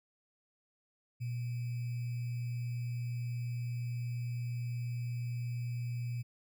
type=tone with sample-and-hold; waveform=sine; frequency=120.7 Hz; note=B2; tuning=39 cents flat; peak=-34 dBFS; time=1.2-6.23 s; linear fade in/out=20 ms; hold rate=2450 Hz; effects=none